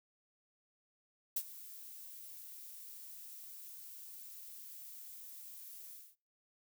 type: noise with ADSR envelope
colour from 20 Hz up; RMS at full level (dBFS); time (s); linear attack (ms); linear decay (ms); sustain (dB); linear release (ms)
violet; -34; 1.36-6.16; 7; 54; -17; 230
effects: noise-tail reverb RT60 0.4 s tail -26 dB re dry